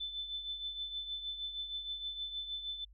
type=tone with tremolo; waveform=sine; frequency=3520 Hz; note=A7; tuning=in tune; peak=-35 dBFS; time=0-2.85 s; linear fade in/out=10 ms; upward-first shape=triangle; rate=6.4 Hz; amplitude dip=65%; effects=added 50 Hz sine -56 dBFS peak until 2.93 s